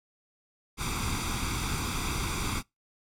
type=noise with comb filter; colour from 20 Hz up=pink; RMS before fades=-31 dBFS; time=0.77-2.63 s; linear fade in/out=50 ms; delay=0.84 ms; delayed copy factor=+0.75; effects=noise-tail reverb RT60 0.2 s tail -25 dB re dry + low-pass 11000 Hz 12 dB/octave